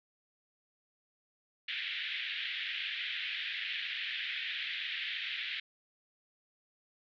white band-pass noise, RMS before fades -38 dBFS, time 1.68-5.6 s, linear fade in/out 5 ms, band 1700 to 3600 Hz, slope 48 dB/octave, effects none

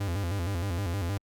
45% pulse tone with vibrato, 92.5 Hz, F#2, in tune, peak -28 dBFS, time 0-1.18 s, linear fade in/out 10 ms, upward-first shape square, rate 6.4 Hz, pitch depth 140 cents each way, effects Opus 48 kbps

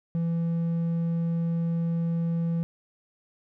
sine tone with hard clipping, 167.5 Hz, E3, 28 cents sharp, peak -25 dBFS, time 0.15-2.63 s, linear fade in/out 0 ms, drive 3 dB, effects none

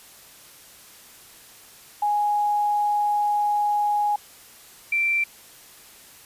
sine tone pair in turn, 830 / 2348 Hz, G#5 / D7, -1 / -1 cents, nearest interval octave + tritone, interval 1800 cents, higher second, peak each -19 dBFS, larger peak neither, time 2.02-4.16 / 4.92-5.24 s, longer first, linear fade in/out 5 ms, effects white hiss -48 dBFS RMS until 6.25 s + resampled to 32000 Hz

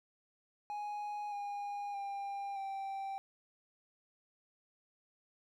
triangle tone with pitch steps, 830.6 / 814 / 797.7 / 781.7 Hz, G#5 / G#5 / G5 / G5, 0 / -35 / +30 / -5 cents, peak -36 dBFS, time 0.7-3.18 s, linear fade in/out 0 ms, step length 620 ms, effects none

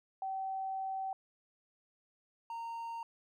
sine / triangle tone pair in turn, 768 / 922.7 Hz, G5 / A#5, -36 / -18 cents, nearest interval minor third, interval 318 cents, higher second, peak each -35 / -37 dBFS, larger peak first, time 0.22-1.13 / 2.5-3.03 s, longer first, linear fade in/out 2 ms, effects none

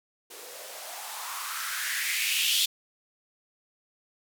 violet noise with band-pass filter sweep, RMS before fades -31 dBFS, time 0.3-2.66 s, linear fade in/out 10 ms, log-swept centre 410 to 3400 Hz, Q 4.4, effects none

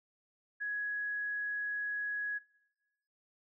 sine tone, 1672 Hz, G#6, 11 cents sharp, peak -34 dBFS, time 0.6-2.39 s, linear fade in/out 20 ms, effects noise-tail reverb RT60 1.0 s tail -21 dB re dry

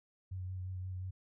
sine tone with vibrato, 92.5 Hz, F#2, in tune, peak -38 dBFS, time 0.31-1.11 s, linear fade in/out 10 ms, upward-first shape sine, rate 5.7 Hz, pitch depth 21 cents each way, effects none

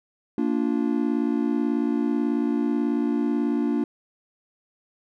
triangle chord, Bb major, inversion none, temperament just, 233.1 / 291.4 / 349.6 Hz, Bb3 / D4 / F4, 0 / -13 / +2 cents, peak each -23 / -22 / -27 dBFS, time 0.38-3.84 s, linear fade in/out 2 ms, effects none

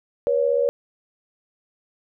sine tone pair together, 483.5 / 560 Hz, B4 / C#5, -37 / +18 cents, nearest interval minor third, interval 255 cents, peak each -20 dBFS, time 0.27-0.69 s, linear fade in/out 0 ms, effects none

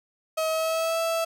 35% pulse tone with pitch glide, 637 to 659.8 Hz, D#5 to E5, +41 to +1 cents, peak -22 dBFS, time 0.37-1.25 s, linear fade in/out 10 ms, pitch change +60 cents, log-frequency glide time 0.49-1 s, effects none

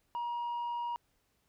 sine tone with tanh clipping, 952 Hz, A#5, 36 cents sharp, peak -34 dBFS, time 0.15-0.96 s, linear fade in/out 0 ms, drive 2 dB, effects pink hiss -75 dBFS RMS until 1.48 s

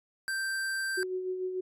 square tone, 1568 Hz, G6, in tune, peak -31 dBFS, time 0.28-1.03 s, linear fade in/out 0 ms
sine tone with tremolo, 370 Hz, F#4, in tune, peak -29 dBFS, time 0.97-1.61 s, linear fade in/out 10 ms, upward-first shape sine, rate 6.8 Hz, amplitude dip 45%
effects resampled to 32000 Hz

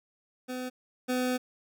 25% pulse tone pair in turn, 253.2 / 252.2 Hz, B3 / B3, +43 / +36 cents, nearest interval unison, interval 7 cents, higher first, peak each -30 / -23 dBFS, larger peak second, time 0.48-0.7 / 1.08-1.38 s, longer second, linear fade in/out 20 ms, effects none

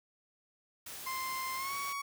white noise, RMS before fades -45 dBFS, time 0.86-1.93 s, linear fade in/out 5 ms
30% pulse tone with pitch glide, 1046 to 1121.1 Hz, C6 to C#6, -1 to +19 cents, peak -33 dBFS, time 1.06-2.02 s, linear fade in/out 10 ms, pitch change +120 cents, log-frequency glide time 1.56-1.74 s
effects none

